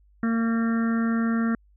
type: harmonic tone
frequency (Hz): 228.5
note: A#3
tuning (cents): -34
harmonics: 1 / 2 / 3 / 5 / 6 / 7 / 8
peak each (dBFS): -21 / -37 / -40 / -39 / -35 / -39 / -38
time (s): 0.23-1.55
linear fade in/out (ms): 2
effects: added 50 Hz sine -55 dBFS peak until 1.76 s